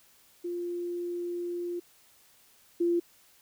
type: tone pair in turn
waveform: sine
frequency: 349.2 / 344.4 Hz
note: F4 / F4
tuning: 0 / -24 cents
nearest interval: unison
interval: 24 cents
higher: first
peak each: -31 / -23 dBFS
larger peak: second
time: 0.44-1.8 / 2.8-3 s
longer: first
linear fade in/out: 10 ms
effects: white hiss -61 dBFS RMS until 3.41 s